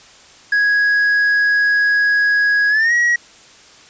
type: tone with pitch glide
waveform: triangle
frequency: 1661.2 to 1908.2 Hz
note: G#6 to A#6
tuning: 0 to +40 cents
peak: -10 dBFS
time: 0.52-3.16 s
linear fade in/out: 5 ms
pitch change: +240 cents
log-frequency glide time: 2.69-2.93 s
effects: white hiss -44 dBFS RMS until 3.89 s + resampled to 16000 Hz